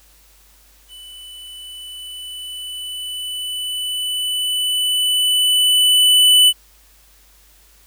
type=tone with level ramp; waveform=square; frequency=2988 Hz; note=F#7; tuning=16 cents sharp; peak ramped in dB=-37 to -8 dBFS; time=0.88-6.53 s; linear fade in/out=50 ms; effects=added 50 Hz sine -52 dBFS peak until 7.86 s + white hiss -52 dBFS RMS until 7.86 s